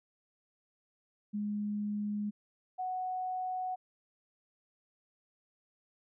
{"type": "tone pair in turn", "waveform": "sine", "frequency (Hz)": [207.7, 740.2], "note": ["G#3", "F#5"], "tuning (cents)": [0, 0], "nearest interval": "octave + minor seventh", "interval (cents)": 2200, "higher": "second", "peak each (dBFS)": [-32, -33], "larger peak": "first", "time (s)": [[1.33, 2.31], [2.78, 3.76]], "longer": "neither", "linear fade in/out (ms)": 20, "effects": []}